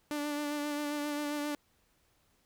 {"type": "tone with vibrato", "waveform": "sawtooth", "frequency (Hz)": 293.9, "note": "D4", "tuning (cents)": 1, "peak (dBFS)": -29, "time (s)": [0.11, 1.55], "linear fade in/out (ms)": 0, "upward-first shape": "sine", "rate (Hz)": 7.5, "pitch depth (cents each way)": 23, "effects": ["pink hiss -71 dBFS RMS until 2.45 s"]}